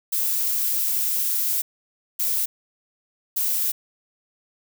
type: noise bursts at uneven times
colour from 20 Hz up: violet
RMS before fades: -23 dBFS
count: 3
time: 0.12-1.62 / 2.19-2.46 / 3.36-3.72 s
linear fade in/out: 10 ms
effects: none